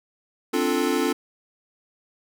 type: chord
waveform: square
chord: D minor seventh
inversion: third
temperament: equal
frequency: 261.6 / 293.7 / 349.2 / 440 Hz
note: C4 / D4 / F4 / A4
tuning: 0 / 0 / 0 / 0 cents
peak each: -27 dBFS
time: 0.53-1.13 s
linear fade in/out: 10 ms
effects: none